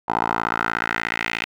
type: tone with band-pass filter sweep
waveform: 10% pulse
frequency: 56.7 Hz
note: A#1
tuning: 47 cents flat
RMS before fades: -24 dBFS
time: 0.08-1.45 s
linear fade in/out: 10 ms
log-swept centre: 910 to 2500 Hz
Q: 2.8
effects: none